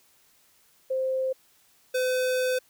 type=tone pair in turn; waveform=sine / square; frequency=523.3 / 508.4 Hz; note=C5 / C5; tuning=0 / -50 cents; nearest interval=minor second; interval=50 cents; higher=first; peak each=-24 dBFS; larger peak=neither; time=0.9-1.33 / 1.94-2.59 s; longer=second; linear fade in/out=10 ms; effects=white hiss -62 dBFS RMS until 2.69 s